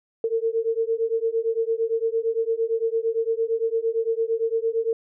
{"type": "beating tone pair", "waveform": "sine", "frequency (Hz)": [449.6, 458.4], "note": ["A4", "A#4"], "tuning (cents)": [37, -29], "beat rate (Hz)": 8.8, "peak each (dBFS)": -24, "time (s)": [0.24, 4.93], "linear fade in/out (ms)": 2, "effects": []}